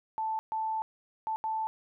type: tone bursts at uneven times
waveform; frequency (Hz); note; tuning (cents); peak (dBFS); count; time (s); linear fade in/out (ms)
sine; 880; A5; 0; -29; 4; 0.18-0.39 / 0.52-0.82 / 1.27-1.36 / 1.44-1.67; 0
effects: none